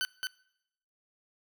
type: tone with echo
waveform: 20% pulse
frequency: 1513 Hz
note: F#6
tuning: 38 cents sharp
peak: -24 dBFS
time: 0.01-0.05 s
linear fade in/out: 0 ms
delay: 220 ms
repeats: 1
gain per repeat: -3 dB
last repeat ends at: 0.27 s
effects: noise-tail reverb RT60 0.8 s tail -23 dB re dry